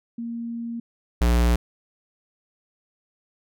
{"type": "tone pair in turn", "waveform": ["sine", "square"], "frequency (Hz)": [233.1, 59.29], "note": ["A#3", "A#1"], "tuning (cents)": [0, 30], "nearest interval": "2 octaves", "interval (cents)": 2370, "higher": "first", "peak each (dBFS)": [-28, -17], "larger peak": "second", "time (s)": [[0.18, 0.8], [1.21, 1.56]], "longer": "first", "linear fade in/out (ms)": 5, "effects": []}